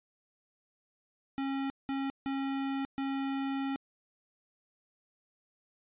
square tone bursts at uneven times, 272.2 Hz, C#4, 31 cents flat, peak -32 dBFS, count 4, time 1.38-1.7 / 1.89-2.1 / 2.26-2.85 / 2.98-3.76 s, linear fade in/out 0 ms, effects resampled to 8000 Hz

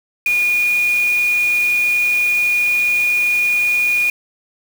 sine tone in noise, 2443 Hz, D#7, 32 cents flat, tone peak -13 dBFS, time 0.26-4.1 s, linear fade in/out 2 ms, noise white, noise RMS -31 dBFS, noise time 0.26-4.1 s, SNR +15 dB, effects none

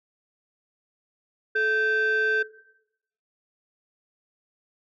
sine tone pair together, 434.3 / 1554 Hz, A4 / G6, -23 / -16 cents, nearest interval octave + minor seventh, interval 2207 cents, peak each -24 / -20 dBFS, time 1.55-2.43 s, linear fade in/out 10 ms, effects noise-tail reverb RT60 0.8 s tail -18 dB re dry + tanh soft clip ceiling -18 dBFS

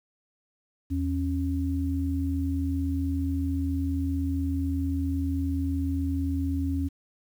sine tone pair together, 81.5 / 274.1 Hz, E2 / C#4, -19 / -19 cents, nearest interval octave + major sixth, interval 2100 cents, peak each -27 / -28 dBFS, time 0.9-6.89 s, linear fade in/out 20 ms, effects 9-bit

